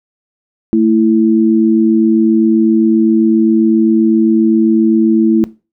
sine tone pair together, 222.4 / 330 Hz, A3 / E4, +19 / +2 cents, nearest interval perfect fifth, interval 683 cents, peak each -10 dBFS, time 0.73-5.44 s, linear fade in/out 0 ms, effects noise-tail reverb RT60 0.3 s tail -19 dB re dry

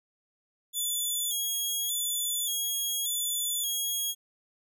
10% pulse tone with vibrato, 3388 Hz, G#7, 34 cents sharp, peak -21 dBFS, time 0.73-4.15 s, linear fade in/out 50 ms, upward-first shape square, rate 0.86 Hz, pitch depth 46 cents each way, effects none

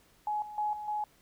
sine tone with level steps, 842 Hz, G#5, 24 cents sharp, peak -29 / -41 / -28 / -37 / -30 dBFS, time 0.27-1.04 s, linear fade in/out 2 ms, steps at 0.42 / 0.58 / 0.73 / 0.88 s, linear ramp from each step 2 ms, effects pink hiss -64 dBFS RMS until 1.21 s

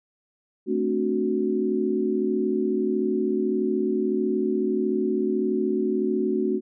sine chord, D dominant seventh, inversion second, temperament equal, 220 / 261.6 / 293.7 / 370 Hz, A3 / C4 / D4 / F#4, 0 / 0 / 0 / 0 cents, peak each -27 / -29 / -29 / -24 dBFS, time 0.66-6.61 s, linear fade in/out 50 ms, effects none

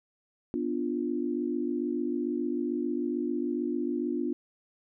sine chord, B diminished, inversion none, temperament equal, 246.9 / 293.7 / 349.2 Hz, B3 / D4 / F4, 0 / 0 / 0 cents, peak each -32 dBFS, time 0.54-4.33 s, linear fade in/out 0 ms, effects none

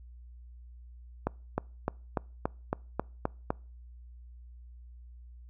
accelerating click train, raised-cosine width 1 ms, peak -14 dBFS, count 9, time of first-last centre 1.27-3.505 s, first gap 310 ms, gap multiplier 0.97, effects noise-tail reverb RT60 0.4 s tail -26 dB re dry + added 60 Hz sine -47 dBFS peak until 5.49 s

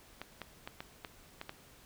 clicks, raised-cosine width 0.3 ms, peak -25 dBFS, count 7, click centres 0.216 / 0.417 / 0.675 / 0.805 / 1.048 / 1.414 / 1.494 s, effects pink hiss -59 dBFS RMS until 1.85 s

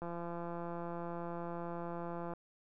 click train, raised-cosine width 1 ms, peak -29 dBFS, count 397, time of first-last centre 0.02-2.336 s, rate 171 Hz, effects none

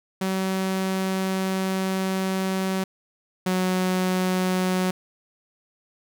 sawtooth tone pair in turn, 189.7 / 184.62 Hz, F#3 / F#3, +43 / -4 cents, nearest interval unison, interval 47 cents, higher first, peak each -19 / -17 dBFS, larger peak second, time 0.21-2.84 / 3.46-4.91 s, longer first, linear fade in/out 5 ms, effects none

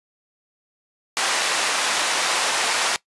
pink band-pass noise, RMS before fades -22 dBFS, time 1.17-2.96 s, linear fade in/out 0 ms, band 790 to 8900 Hz, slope 12 dB/octave, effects noise-tail reverb RT60 0.1 s tail -20 dB re dry + resampled to 24000 Hz

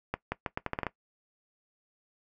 accelerating click train, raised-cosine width 0.5 ms, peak -15 dBFS, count 9, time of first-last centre 0.14-0.867 s, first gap 180 ms, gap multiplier 0.79, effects noise-tail reverb RT60 0.1 s tail -18 dB re dry

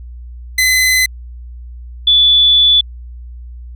sawtooth / sine tone pair in turn, 2030 / 3460 Hz, B6 / A7, +47 / -30 cents, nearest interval major sixth, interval 923 cents, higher second, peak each -6 dBFS, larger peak neither, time 0.58-1.06 / 2.07-2.81 s, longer second, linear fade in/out 5 ms, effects added 60 Hz sine -28 dBFS peak until 3.75 s

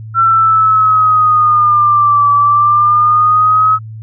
sine exponential two-way sweep, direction down then up, 1353 to 1152 to 1284 Hz, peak -6 dBFS, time 0.14-3.79 s, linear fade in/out 50 ms, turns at 2.32 s, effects added 110 Hz sine -25 dBFS peak until 4.02 s

